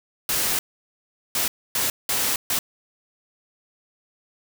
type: noise bursts at uneven times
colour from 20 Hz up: white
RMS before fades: -23 dBFS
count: 5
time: 0.29-0.59 / 1.35-1.48 / 1.75-1.9 / 2.09-2.36 / 2.5-2.59 s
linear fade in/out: 2 ms
effects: none